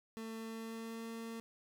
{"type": "tone with pitch glide", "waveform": "30% pulse", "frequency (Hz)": [224, 227.7], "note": ["A3", "A#3"], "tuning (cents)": [31, -40], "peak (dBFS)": -40, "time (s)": [0.17, 1.4], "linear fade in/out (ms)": 0, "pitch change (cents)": 29, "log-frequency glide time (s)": [0.39, 1.08], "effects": []}